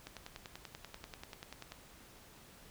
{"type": "click train", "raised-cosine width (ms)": 0.2, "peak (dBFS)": -28, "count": 18, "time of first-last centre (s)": [0.07, 1.72], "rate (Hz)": 10.3, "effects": ["pink hiss -58 dBFS RMS until 2.7 s"]}